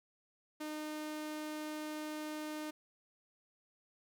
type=tone; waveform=sawtooth; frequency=305.6 Hz; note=D#4; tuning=31 cents flat; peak=-36 dBFS; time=0.6-2.71 s; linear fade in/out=10 ms; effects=none